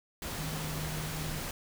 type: tone in noise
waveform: sine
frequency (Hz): 154.8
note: D#3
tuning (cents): -9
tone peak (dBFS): -37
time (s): 0.38-1.4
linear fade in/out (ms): 2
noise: pink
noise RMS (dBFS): -38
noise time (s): 0.22-1.51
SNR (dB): -2
effects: none